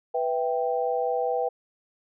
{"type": "chord", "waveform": "sine", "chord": "E minor", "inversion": "second", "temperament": "equal", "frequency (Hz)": [493.9, 659.3, 784], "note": ["B4", "E5", "G5"], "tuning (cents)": [0, 0, 0], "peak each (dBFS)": [-26, -30, -28], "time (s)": [0.14, 1.49], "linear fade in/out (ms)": 10, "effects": []}